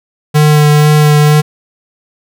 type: tone with vibrato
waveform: square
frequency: 150 Hz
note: D3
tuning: 37 cents sharp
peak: -5 dBFS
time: 0.34-1.42 s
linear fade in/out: 20 ms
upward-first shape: sine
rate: 2.1 Hz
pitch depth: 13 cents each way
effects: none